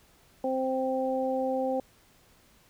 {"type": "harmonic tone", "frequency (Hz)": 261.6, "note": "C4", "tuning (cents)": 0, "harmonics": [1, 2, 3], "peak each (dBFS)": [-32, -28, -33], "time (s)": [0.44, 1.8], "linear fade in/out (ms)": 2, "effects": ["pink hiss -61 dBFS RMS until 2.69 s"]}